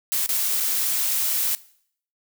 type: noise with dropouts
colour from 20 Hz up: blue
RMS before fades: -23 dBFS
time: 0.12-1.55 s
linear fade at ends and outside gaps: 0 ms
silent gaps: 0.262-0.291 / 0.602-0.606 s
effects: noise-tail reverb RT60 0.6 s tail -19 dB re dry